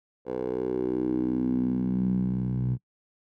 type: tone with band-pass filter sweep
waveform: 10% pulse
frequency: 62.8 Hz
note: B1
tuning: 30 cents sharp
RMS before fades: -27 dBFS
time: 0.25-2.78 s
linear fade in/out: 50 ms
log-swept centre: 510 to 130 Hz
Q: 4.7
effects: noise-tail reverb RT60 0.1 s tail -24 dB re dry